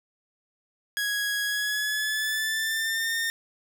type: tone with pitch glide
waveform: sawtooth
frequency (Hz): 1661.2 to 1822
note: G#6 to A#6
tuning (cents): 0 to -40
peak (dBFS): -22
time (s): 0.97-3.3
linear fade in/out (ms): 0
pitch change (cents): +160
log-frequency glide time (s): 1.44-3.15
effects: none